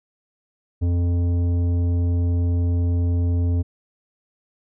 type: tone with tanh clipping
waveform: sine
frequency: 87 Hz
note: F2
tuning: 6 cents flat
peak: -19 dBFS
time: 0.81-3.63 s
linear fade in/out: 20 ms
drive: 11 dB
effects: none